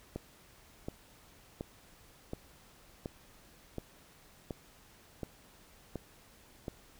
click train, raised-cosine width 2 ms, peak -24 dBFS, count 10, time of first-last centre 0.16-6.682 s, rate 1.38 Hz, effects pink hiss -60 dBFS RMS until 6.99 s

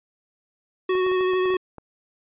square tone with vibrato, 370 Hz, F#4, in tune, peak -20 dBFS, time 0.89-1.57 s, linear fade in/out 5 ms, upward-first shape triangle, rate 13 Hz, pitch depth 20 cents each way
clicks, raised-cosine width 1 ms, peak -25 dBFS, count 9, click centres 0.953 / 1.065 / 1.116 / 1.209 / 1.335 / 1.457 / 1.504 / 1.54 / 1.783 s
effects resampled to 8000 Hz

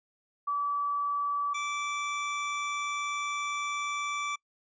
sine / 25% pulse tone pair in turn, 1151 / 1163 Hz, D6 / D6, -35 / -17 cents, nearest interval unison, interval 18 cents, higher second, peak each -27 dBFS, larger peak neither, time 0.47-1.54 / 1.54-4.36 s, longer second, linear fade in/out 10 ms, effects noise-tail reverb RT60 0.1 s tail -26 dB re dry + resampled to 16000 Hz

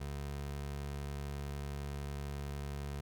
25% pulse tone, 71 Hz, C#2, 42 cents sharp, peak -35 dBFS, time 0-3.01 s, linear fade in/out 10 ms, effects none

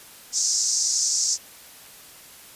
pink band-pass noise, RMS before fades -23 dBFS, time 0.32-1.38 s, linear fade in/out 50 ms, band 5300 to 7300 Hz, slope 48 dB/octave, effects white hiss -46 dBFS RMS until 2.55 s + resampled to 32000 Hz

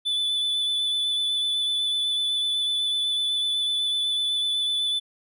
triangle tone with vibrato, 3487 Hz, A7, 16 cents flat, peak -21 dBFS, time 0.05-5 s, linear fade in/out 20 ms, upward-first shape sine, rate 8 Hz, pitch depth 15 cents each way, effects none

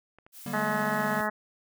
clicks, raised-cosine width 0.5 ms, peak -37 dBFS, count 6, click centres 0.186 / 0.265 / 0.627 / 0.72 / 0.763 / 0.836 s
blue noise, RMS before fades -46 dBFS, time 0.32-1.29 s, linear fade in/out 50 ms
square chord, G minor, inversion second, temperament equal with one note detuned, 146.83 / 196 / 236.5 Hz, D3 / G3 / Bb3, 0 / 0 / +25 cents, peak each -40 / -38 / -37 dBFS, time 0.46-1.21 s, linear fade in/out 2 ms
harmonic tone, 212.5 Hz, G#3, 40 cents sharp, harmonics 1 / 2 / 3 / 4 / 5 / 6 / 7 / 8 / 9, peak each -34 / -39 / -33 / -33 / -36 / -35 / -37 / -34 / -38 dBFS, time 0.53-1.3 s, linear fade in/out 10 ms
effects none

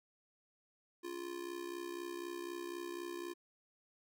square tone with amplitude modulation, 347.8 Hz, F4, 7 cents flat, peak -39 dBFS, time 1.03-3.34 s, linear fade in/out 20 ms, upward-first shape sine, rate 64 Hz, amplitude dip 75%, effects none

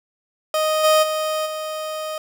30% pulse tone with level steps, 622.3 Hz, D#5, in tune, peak -15 / -10 / -18 / -23 dBFS, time 0.54-2.18 s, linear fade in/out 2 ms, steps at 0.83 / 1.02 / 1.45 s, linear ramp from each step 20 ms, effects none

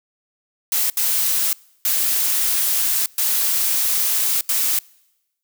blue noise bursts at uneven times, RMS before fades -19 dBFS, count 5, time 0.72-0.9 / 0.97-1.53 / 1.85-3.06 / 3.18-4.41 / 4.49-4.79 s, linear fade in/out 2 ms, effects noise-tail reverb RT60 1.0 s tail -26 dB re dry

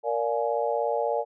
sine chord, Bb dominant seventh, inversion none, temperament just, 466.2 / 582.7 / 699.2 / 839.1 Hz, Bb4 / D5 / F5 / Ab5, 0 / -14 / +2 / +18 cents, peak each -28 / -28 / -31 / -30 dBFS, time 0.03-1.25 s, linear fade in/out 50 ms, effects none

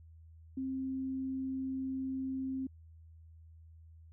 sine tone, 264.2 Hz, C4, 17 cents sharp, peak -34 dBFS, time 0.57-2.67 s, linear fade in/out 5 ms, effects added 81 Hz sine -53 dBFS peak until 4.12 s

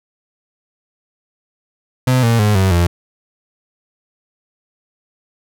35% pulse tone with pitch steps, 127.9 / 115.94 / 105.09 / 95.26 / 86.35 Hz, C3 / A#2 / G#2 / G2 / F2, -39 / -9 / +21 / -49 / -19 cents, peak -9 dBFS, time 2.07-2.87 s, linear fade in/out 5 ms, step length 160 ms, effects none

